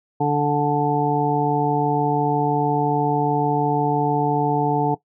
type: harmonic tone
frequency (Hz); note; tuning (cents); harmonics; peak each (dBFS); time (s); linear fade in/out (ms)
146.2; D3; -7; 1 / 2 / 3 / 5 / 6; -23 / -23 / -23 / -23 / -23; 0.2-4.95; 10
effects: noise-tail reverb RT60 0.1 s tail -17 dB re dry